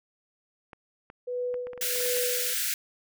clicks, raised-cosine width 0.5 ms, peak -29 dBFS, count 11, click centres 0.732 / 1.101 / 1.542 / 1.67 / 1.733 / 1.777 / 1.825 / 1.959 / 2.005 / 2.062 / 2.17 s
sine tone with tremolo, 493.9 Hz, B4, in tune, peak -27 dBFS, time 1.27-2.54 s, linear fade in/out 10 ms, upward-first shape sine, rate 1.4 Hz, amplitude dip 80%
white high-pass noise, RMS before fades -29 dBFS, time 1.81-2.74 s, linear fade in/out 2 ms, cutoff 1400 Hz, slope 96 dB/octave
effects none

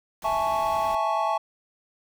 pink noise, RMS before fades -42 dBFS, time 0.22-0.95 s, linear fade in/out 2 ms
triangle chord, A major seventh, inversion second, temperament equal, 659.3 / 830.6 / 880 / 1108.7 Hz, E5 / G#5 / A5 / C#6, 0 / 0 / 0 / 0 cents, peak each -26 dBFS, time 0.24-1.38 s, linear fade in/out 10 ms
effects none

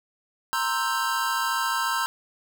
square chord, C dominant seventh, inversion third, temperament equal, 932.3 / 1046.5 / 1318.5 / 1568 Hz, Bb5 / C6 / E6 / G6, 0 / 0 / 0 / 0 cents, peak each -30 dBFS, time 0.53-2.06 s, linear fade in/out 0 ms, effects none

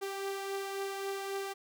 sawtooth beating tone pair, 392 / 395.7 Hz, G4 / G4, 0 / +16 cents, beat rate 3.7 Hz, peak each -32 / -40 dBFS, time 0.01-1.54 s, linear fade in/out 20 ms, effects none

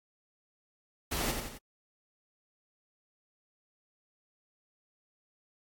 pink noise with echo, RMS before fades -33 dBFS, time 1.11-1.32 s, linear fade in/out 10 ms, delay 87 ms, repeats 3, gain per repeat -5 dB, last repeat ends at 1.581 s, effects AAC 64 kbps

